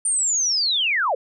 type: linear sweep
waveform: sine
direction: down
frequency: 9120 to 460 Hz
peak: -18 dBFS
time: 0.05-1.15 s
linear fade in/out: 5 ms
effects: none